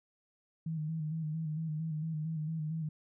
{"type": "tone with vibrato", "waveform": "sine", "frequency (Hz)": 157.4, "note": "D#3", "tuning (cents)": 20, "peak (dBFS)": -33, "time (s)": [0.66, 2.89], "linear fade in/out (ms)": 5, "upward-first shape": "square", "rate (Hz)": 4.4, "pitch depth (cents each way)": 45, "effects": []}